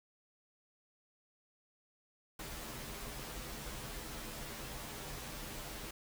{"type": "noise with comb filter", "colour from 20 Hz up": "pink", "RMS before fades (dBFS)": -45, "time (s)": [2.39, 5.91], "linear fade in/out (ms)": 5, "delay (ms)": 11, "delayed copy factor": -1, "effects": []}